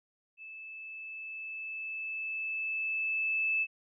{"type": "tone with level ramp", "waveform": "sine", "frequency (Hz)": 2622, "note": "E7", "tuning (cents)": -10, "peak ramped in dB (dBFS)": [-44, -26], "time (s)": [0.37, 3.67], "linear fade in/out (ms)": 50, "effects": []}